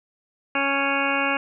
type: harmonic tone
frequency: 277.2 Hz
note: C#4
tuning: in tune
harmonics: 1 / 2 / 3 / 4 / 5 / 6 / 8 / 9 / 10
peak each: -29 / -29 / -29 / -29 / -29 / -29 / -29 / -29 / -29 dBFS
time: 0.55-1.37 s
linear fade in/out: 2 ms
effects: none